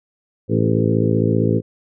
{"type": "harmonic tone with a mistuned harmonic", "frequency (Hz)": 55.3, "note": "A1", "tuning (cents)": 9, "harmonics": [2, 3, 4, 5, 6, 7, 8, 9], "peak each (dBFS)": [-19, -21, -22, -23, -24, -24, -25, -26], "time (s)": [0.48, 1.62], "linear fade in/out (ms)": 50, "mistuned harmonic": 7, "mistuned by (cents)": 35, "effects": []}